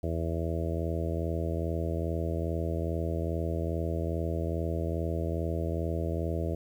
harmonic tone, 82.41 Hz, E2, in tune, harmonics 1 / 2 / 3 / 4 / 5 / 6 / 7 / 8, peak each -31 / -36 / -42 / -37 / -39 / -40 / -40 / -40 dBFS, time 0.03-6.55 s, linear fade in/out 5 ms, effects 10-bit

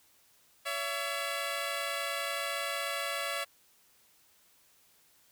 10% pulse tone pair together, 564.2 / 671 Hz, C#5 / E5, +30 / +31 cents, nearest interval minor third, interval 301 cents, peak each -27 dBFS, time 0.65-3.45 s, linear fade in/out 20 ms, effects white hiss -65 dBFS RMS until 5.31 s

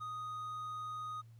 triangle tone, 1244.5 Hz, D#6, in tune, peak -38 dBFS, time 0-1.22 s, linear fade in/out 20 ms, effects added 114 Hz sine -54 dBFS peak until 1.39 s + pink hiss -75 dBFS RMS until 1.39 s

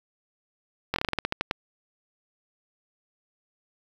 slowing click train, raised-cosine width 0.3 ms, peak -9 dBFS, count 12, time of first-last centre 0.94-1.511 s, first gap 21 ms, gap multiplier 1.17, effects 7-bit

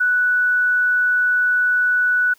sine tone, 1480 Hz, F#6, in tune, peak -14 dBFS, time 0-2.34 s, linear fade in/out 10 ms, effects white hiss -55 dBFS RMS until 2.38 s

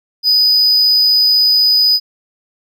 triangle tone, 4978 Hz, D#8, in tune, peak -7 dBFS, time 0.23-2 s, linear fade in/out 50 ms, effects none

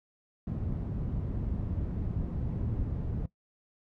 white low-pass noise, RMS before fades -33 dBFS, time 0.47-3.26 s, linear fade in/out 2 ms, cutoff 130 Hz, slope 12 dB/octave, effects noise-tail reverb RT60 0.1 s tail -18 dB re dry

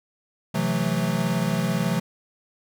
square chord, F# half-diminished seventh, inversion second, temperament equal with one note detuned, 130.81 / 164.81 / 182.87 / 220 Hz, C3 / E3 / F#3 / A3, 0 / 0 / -20 / 0 cents, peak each -30 / -27 / -27 / -29 dBFS, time 0.54-2 s, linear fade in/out 10 ms, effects none

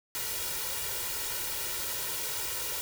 white noise with comb filter, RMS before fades -34 dBFS, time 0.15-2.81 s, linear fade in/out 0 ms, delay 2.1 ms, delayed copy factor +0.7, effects none

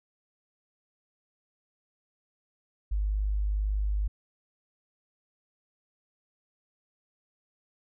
sine tone, 51 Hz, G#1, 31 cents flat, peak -25 dBFS, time 2.91-4.08 s, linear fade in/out 10 ms, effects none

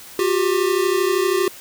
square tone pair together, 359.3 / 392 Hz, F4 / G4, +49 / 0 cents, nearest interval major second, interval 151 cents, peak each -20 dBFS, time 0.19-1.48 s, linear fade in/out 2 ms, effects white hiss -40 dBFS RMS until 1.6 s

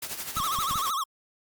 white noise with tremolo, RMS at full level -33 dBFS, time 0.02-0.91 s, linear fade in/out 5 ms, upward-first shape sine, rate 12 Hz, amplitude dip 65%
square tone with vibrato, 1185 Hz, D6, 15 cents sharp, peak -27 dBFS, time 0.36-1.04 s, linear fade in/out 10 ms, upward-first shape sine, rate 13 Hz, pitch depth 180 cents each way
clicks, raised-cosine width 5 ms, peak -25 dBFS, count 5, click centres 0.37 / 0.401 / 0.588 / 0.711 / 0.757 s
effects Opus 48 kbps

